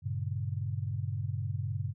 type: chord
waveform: sine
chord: G diminished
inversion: none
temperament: just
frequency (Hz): 98 / 117.6 / 141.12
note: G2 / Bb2 / Db3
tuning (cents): 0 / +16 / +31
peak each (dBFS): -34 / -36 / -37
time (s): 0.02-1.94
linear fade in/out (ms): 50
effects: none